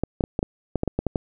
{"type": "clicks", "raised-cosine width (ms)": 2, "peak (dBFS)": -9, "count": 11, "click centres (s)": [0.036, 0.208, 0.239, 0.391, 0.429, 0.757, 0.834, 0.877, 0.99, 1.067, 1.158], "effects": []}